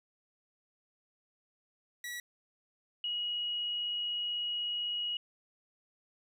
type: tone pair in turn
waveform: sawtooth / sine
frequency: 1936 / 2901 Hz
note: B6 / F#7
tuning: -35 / -35 cents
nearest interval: perfect fifth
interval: 700 cents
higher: second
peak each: -35 / -32 dBFS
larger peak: second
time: 2.04-2.2 / 3.04-5.17 s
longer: second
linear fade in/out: 2 ms
effects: none